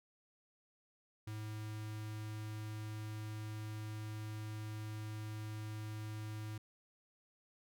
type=tone with notch filter; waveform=square; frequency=107.7 Hz; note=A2; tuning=37 cents flat; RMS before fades=-44 dBFS; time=1.27-6.58 s; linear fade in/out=5 ms; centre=610 Hz; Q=1.4; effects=none